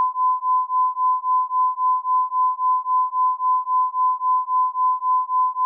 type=beating tone pair; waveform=sine; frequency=1012 / 1015.7 Hz; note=B5 / B5; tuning=+42 / +48 cents; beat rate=3.7 Hz; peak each=-20 dBFS; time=0-5.65 s; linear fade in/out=0 ms; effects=none